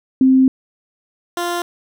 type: tone pair in turn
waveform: sine / 15% pulse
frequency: 262 / 348.1 Hz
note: C4 / F4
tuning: +2 / -6 cents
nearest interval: perfect fourth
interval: 492 cents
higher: second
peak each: -8 / -13 dBFS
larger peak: first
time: 0.21-0.48 / 1.37-1.62 s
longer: first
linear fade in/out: 2 ms
effects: none